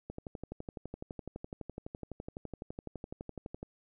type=click train; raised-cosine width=2 ms; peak=-27 dBFS; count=43; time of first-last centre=0.1-3.629 s; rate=11.9 Hz; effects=none